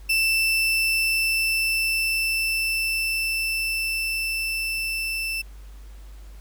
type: tone with level ramp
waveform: 35% pulse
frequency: 2661 Hz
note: E7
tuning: 16 cents sharp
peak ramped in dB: -17 to -24 dBFS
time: 0.09-5.42 s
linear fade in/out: 10 ms
effects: added 50 Hz sine -39 dBFS peak until 6.4 s + pink hiss -55 dBFS RMS until 6.4 s